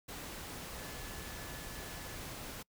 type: tone in noise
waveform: sine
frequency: 1724 Hz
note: A6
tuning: 36 cents flat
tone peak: -54 dBFS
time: 0.77-2.16 s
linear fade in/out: 10 ms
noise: pink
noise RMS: -45 dBFS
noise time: 0.08-2.63 s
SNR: -12 dB
effects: noise-tail reverb RT60 0.1 s tail -26 dB re dry